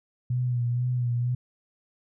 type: tone with vibrato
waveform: sine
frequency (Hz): 122.6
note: B2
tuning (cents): -12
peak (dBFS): -23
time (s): 0.3-1.35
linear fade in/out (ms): 5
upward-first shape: sine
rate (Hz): 2.1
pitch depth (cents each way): 39
effects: none